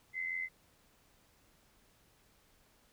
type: tone with amplitude modulation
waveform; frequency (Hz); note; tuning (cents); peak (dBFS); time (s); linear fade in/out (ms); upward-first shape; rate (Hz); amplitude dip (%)
sine; 2055; C7; -32; -32; 0.13-0.49; 50; sine; 86; 65
effects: pink hiss -68 dBFS RMS until 2.92 s